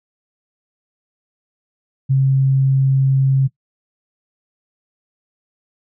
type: tone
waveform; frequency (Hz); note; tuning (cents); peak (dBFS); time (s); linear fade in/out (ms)
sine; 134.5; C3; +48; -11; 2.09-3.48; 20
effects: noise-tail reverb RT60 0.1 s tail -19 dB re dry